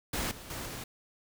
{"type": "noise with level steps", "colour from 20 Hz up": "pink", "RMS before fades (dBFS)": [-33, -47, -39, -41], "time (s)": [0.13, 0.84], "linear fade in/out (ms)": 5, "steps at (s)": [0.31, 0.5, 0.66], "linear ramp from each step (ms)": 2, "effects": []}